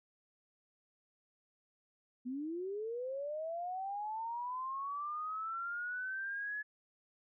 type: linear sweep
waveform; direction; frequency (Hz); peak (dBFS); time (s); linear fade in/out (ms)
sine; up; 240.5 to 1710; -37; 2.25-6.63; 20
effects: none